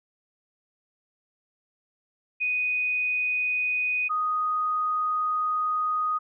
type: tone pair in turn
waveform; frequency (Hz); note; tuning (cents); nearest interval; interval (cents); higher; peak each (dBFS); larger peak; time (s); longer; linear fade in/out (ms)
sine; 2489 / 1244.5; D#7 / D#6; 0 / 0; octave; 1200; first; -23; neither; 2.4-4.09 / 4.09-6.19; second; 20
effects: none